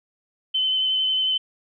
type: tone with vibrato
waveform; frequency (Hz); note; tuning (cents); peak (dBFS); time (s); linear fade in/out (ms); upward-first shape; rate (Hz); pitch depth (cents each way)
sine; 3054; G7; -46; -19; 0.54-1.38; 10; sine; 11; 14
effects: none